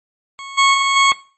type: tone with level steps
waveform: 20% pulse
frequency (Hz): 1100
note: C#6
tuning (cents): -14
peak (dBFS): -25 / -5 / -9 / -5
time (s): 0.39-1.12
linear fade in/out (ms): 0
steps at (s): 0.57 / 0.73 / 0.95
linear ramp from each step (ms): 20
effects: noise-tail reverb RT60 0.4 s tail -20 dB re dry + MP3 32 kbps